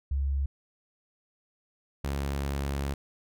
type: tone pair in turn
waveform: sine / sawtooth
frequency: 69 / 69.64 Hz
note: C#2 / C#2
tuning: -7 / +9 cents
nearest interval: unison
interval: 16 cents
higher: second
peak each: -25 dBFS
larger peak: neither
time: 0.11-0.46 / 2.04-2.94 s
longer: second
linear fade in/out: 5 ms
effects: none